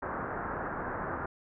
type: low-pass noise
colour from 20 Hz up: white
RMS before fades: -36 dBFS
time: 0.02-1.26 s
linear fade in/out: 5 ms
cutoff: 1600 Hz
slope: 48 dB/octave
effects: none